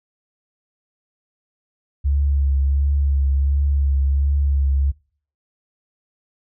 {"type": "tone with vibrato", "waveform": "sine", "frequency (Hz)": 69.7, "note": "C#2", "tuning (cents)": 10, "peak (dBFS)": -15, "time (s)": [2.04, 4.92], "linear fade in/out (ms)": 20, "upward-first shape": "triangle", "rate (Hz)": 1.4, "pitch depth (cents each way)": 36, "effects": ["noise-tail reverb RT60 0.5 s tail -24 dB re dry"]}